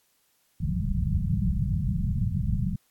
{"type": "low-pass noise", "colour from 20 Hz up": "white", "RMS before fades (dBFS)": -26, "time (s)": [0.6, 2.76], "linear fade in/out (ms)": 10, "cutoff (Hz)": 200, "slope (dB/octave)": 96, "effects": ["white hiss -68 dBFS RMS until 2.9 s", "AAC 64 kbps"]}